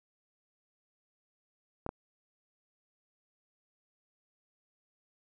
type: clicks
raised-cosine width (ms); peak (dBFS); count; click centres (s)
1; -21; 2; 1.864 / 1.891
effects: none